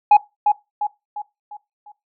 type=tone with echo; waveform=sine; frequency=832 Hz; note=G#5; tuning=3 cents sharp; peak=-4 dBFS; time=0.11-0.17 s; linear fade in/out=5 ms; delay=350 ms; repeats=5; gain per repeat=-7 dB; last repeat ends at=1.92 s; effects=noise-tail reverb RT60 0.2 s tail -18 dB re dry + tanh soft clip ceiling -5 dBFS